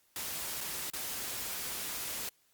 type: noise with dropouts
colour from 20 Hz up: white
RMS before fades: -38 dBFS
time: 0.16-2.29 s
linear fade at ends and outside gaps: 1 ms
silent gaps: 0.607-0.61 / 0.901-0.935 s
effects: white hiss -70 dBFS RMS until 2.53 s + Opus 48 kbps